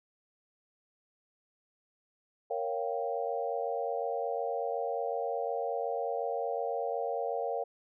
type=chord; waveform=sine; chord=G half-diminished seventh; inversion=first; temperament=equal; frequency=466.2 / 554.4 / 698.5 / 784 Hz; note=Bb4 / Db5 / F5 / G5; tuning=0 / 0 / 0 / 0 cents; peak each=-35 / -36 / -36 / -38 dBFS; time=2.5-7.64 s; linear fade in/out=10 ms; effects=none